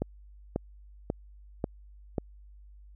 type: click train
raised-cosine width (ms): 2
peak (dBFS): -15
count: 5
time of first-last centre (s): 0.02-2.182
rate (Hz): 1.85
effects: added 50 Hz sine -49 dBFS peak until 2.95 s